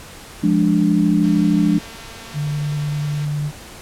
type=chord; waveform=sine; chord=D diminished; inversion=first; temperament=equal; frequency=174.61 / 207.7 / 293.7 Hz; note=F3 / Ab3 / D4; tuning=0 / 0 / 0 cents; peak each=-17 dBFS; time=0.43-1.79 s; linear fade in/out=10 ms
type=click train; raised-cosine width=0.2 ms; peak=-23 dBFS; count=457; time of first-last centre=1.24-3.249 s; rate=227 Hz
type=tone with vibrato; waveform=sine; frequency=147.3 Hz; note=D3; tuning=6 cents sharp; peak=-19 dBFS; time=2.33-3.52 s; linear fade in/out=50 ms; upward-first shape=square; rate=10 Hz; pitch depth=8 cents each way
effects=pink hiss -38 dBFS RMS until 3.81 s + low-pass 12000 Hz 12 dB/octave